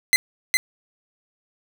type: tone with echo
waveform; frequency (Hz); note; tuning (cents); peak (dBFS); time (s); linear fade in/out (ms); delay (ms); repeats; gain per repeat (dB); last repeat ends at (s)
sawtooth; 2052; C7; -34; -9; 0.13-0.16; 0; 410; 1; -3; 0.57
effects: none